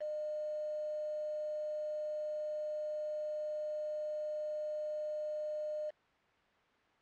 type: tone with quantisation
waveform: sine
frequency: 607 Hz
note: D#5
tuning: 43 cents flat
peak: -36 dBFS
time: 0-5.91 s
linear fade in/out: 20 ms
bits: 8
effects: white hiss -68 dBFS RMS until 7.01 s + low-pass 2000 Hz 12 dB/octave